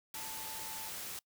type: tone in noise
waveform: sine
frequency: 880 Hz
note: A5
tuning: in tune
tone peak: -49 dBFS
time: 0.15-0.89 s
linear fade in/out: 2 ms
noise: white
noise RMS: -43 dBFS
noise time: 0.14-1.19 s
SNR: -9 dB
effects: noise-tail reverb RT60 0.1 s tail -24 dB re dry